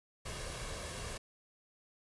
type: noise with comb filter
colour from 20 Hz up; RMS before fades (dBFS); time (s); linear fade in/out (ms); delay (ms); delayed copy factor
pink; -42; 0.25-1.18; 10; 1.8; +0.5
effects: resampled to 24000 Hz